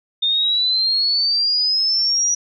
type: exponential sweep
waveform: sine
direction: up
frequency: 3626 to 5830 Hz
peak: -15 dBFS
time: 0.22-2.35 s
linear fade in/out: 10 ms
effects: none